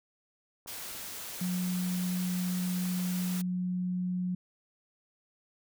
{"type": "clicks", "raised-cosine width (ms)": 1, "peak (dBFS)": -36, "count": 4, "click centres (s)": [0.661, 0.951, 1.545, 2.855]}
{"type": "noise", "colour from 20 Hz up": "white", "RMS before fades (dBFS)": -41, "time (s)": [0.67, 3.42], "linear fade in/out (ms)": 10}
{"type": "tone", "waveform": "sine", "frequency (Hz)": 181.1, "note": "F#3", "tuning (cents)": -37, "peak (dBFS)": -29, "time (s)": [1.41, 4.35], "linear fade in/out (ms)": 5}
{"effects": []}